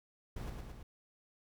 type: noise with echo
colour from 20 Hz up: brown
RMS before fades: -41 dBFS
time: 0.36-0.5 s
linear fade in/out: 5 ms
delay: 110 ms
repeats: 3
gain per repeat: -3 dB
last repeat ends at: 0.83 s
effects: none